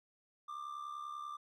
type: tone with amplitude modulation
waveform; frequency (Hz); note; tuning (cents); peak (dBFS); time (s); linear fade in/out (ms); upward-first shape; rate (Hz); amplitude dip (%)
triangle; 1188; D6; +20; -37; 0.48-1.37; 10; sine; 70.2; 65
effects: none